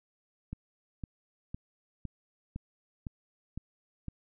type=click train; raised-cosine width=5 ms; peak=-25 dBFS; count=8; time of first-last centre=0.53-4.083 s; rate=1.97 Hz; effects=none